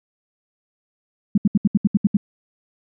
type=tone bursts; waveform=sine; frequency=203.5 Hz; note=G#3; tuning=35 cents flat; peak=-11 dBFS; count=9; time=1.35-2.17 s; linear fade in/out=5 ms; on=28 ms; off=71 ms; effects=none